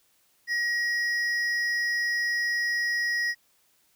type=tone pair together; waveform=triangle; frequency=1900 / 5072 Hz; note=A#6 / D#8; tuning=+33 / +32 cents; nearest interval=octave + perfect fourth; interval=1699 cents; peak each=-23 / -33 dBFS; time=0.47-3.35 s; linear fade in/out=50 ms; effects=white hiss -66 dBFS RMS until 3.95 s